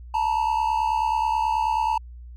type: tone pair together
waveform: triangle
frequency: 880 / 949.3 Hz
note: A5 / A#5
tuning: 0 / +31 cents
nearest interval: minor second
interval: 131 cents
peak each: -20 / -23 dBFS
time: 0.14-1.98 s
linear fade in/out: 5 ms
effects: added 60 Hz sine -38 dBFS peak until 2.36 s